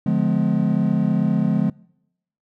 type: chord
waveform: triangle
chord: D diminished seventh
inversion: none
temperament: just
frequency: 146.83 / 176.2 / 211.4 / 253.7 Hz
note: D3 / F3 / Ab3 / Cb4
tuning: 0 / +16 / +31 / +47 cents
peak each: -22 / -19 / -18 / -23 dBFS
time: 0.06-1.7 s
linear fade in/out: 5 ms
effects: noise-tail reverb RT60 0.8 s tail -25 dB re dry